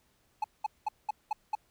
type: tone bursts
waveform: triangle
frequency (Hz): 853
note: G#5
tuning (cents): +46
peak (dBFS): -25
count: 6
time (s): 0.42-1.552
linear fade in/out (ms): 5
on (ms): 22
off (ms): 200
effects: pink hiss -70 dBFS RMS until 1.7 s